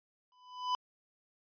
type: tone with exponential growth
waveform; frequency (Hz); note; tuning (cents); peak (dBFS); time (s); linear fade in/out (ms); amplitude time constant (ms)
square; 999; B5; +20; -28; 0.32-0.75; 1; 93
effects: resampled to 11025 Hz